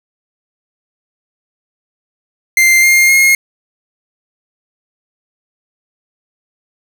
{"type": "tone with pitch steps", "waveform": "45% pulse", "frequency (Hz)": [2093, 2120, 2147], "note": ["C7", "C7", "C7"], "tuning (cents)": [0, 22, 44], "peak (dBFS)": -6, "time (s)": [2.57, 3.35], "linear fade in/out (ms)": 2, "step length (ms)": 260, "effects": []}